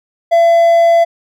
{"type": "tone", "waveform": "triangle", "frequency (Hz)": 675, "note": "E5", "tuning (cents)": 41, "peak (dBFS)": -4, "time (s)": [0.31, 1.05], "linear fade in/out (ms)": 20, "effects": []}